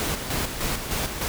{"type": "noise with tremolo", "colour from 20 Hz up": "pink", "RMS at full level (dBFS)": -26, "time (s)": [0, 1.28], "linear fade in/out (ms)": 0, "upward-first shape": "square", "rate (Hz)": 3.3, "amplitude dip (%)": 50, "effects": []}